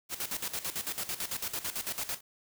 white noise with tremolo, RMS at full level -34 dBFS, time 0.09-2.21 s, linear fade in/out 50 ms, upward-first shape square, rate 9 Hz, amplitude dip 75%, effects none

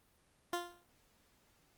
15% pulse tone with exponential decay, 349.2 Hz, F4, in tune, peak -26 dBFS, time 0.53-0.85 s, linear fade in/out 1 ms, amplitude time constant 69 ms, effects pink hiss -71 dBFS RMS until 1.77 s + Opus 32 kbps

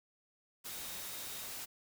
sine tone in noise, 3729 Hz, A#7, in tune, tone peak -54 dBFS, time 0.69-1.48 s, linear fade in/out 20 ms, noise white, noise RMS -44 dBFS, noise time 0.64-1.66 s, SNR -13 dB, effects none

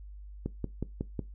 click train, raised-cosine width 3 ms, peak -19 dBFS, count 5, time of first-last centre 0.46-1.193 s, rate 5.46 Hz, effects noise-tail reverb RT60 0.2 s tail -19 dB re dry + added 50 Hz sine -43 dBFS peak until 1.34 s

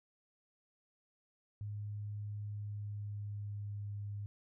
sine tone with pitch glide, 103.83 to 102.28 Hz, G#2 to G#2, 0 to -26 cents, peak -39 dBFS, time 1.61-4.26 s, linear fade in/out 0 ms, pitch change -26 cents, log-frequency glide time 2.43-3.95 s, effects none

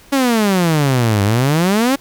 sawtooth exponential two-way sweep, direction down then up, 283 to 98 to 283 Hz, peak -8 dBFS, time 0.12-1.96 s, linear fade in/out 10 ms, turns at 1.23 s, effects pink hiss -45 dBFS RMS until 2 s

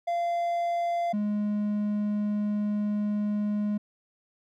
triangle tone pair in turn, 689 / 208.2 Hz, F5 / G#3, -24 / +5 cents, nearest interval octave + major sixth, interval 2071 cents, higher first, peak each -23 dBFS, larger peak neither, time 0.07-1.13 / 1.13-3.78 s, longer second, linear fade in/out 10 ms, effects none

